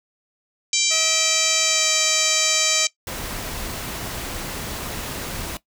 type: harmonic tone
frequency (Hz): 784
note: G5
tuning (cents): 0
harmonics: 3 / 4 / 5 / 6 / 7 / 8 / 9 / 10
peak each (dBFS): -27 / -27 / -26 / -27 / -28 / -24 / -24 / -30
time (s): 0.73-2.87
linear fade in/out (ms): 2
type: tone with pitch glide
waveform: 15% pulse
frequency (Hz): 639 to 630.6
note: D#5 to D#5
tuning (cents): +46 to +23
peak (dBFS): -21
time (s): 0.9-2.87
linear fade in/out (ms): 20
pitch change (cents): -23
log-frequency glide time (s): 1.62-1.9
type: noise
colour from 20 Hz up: pink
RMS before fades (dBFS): -30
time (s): 3.07-5.57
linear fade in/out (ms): 2
effects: noise-tail reverb RT60 0.1 s tail -17 dB re dry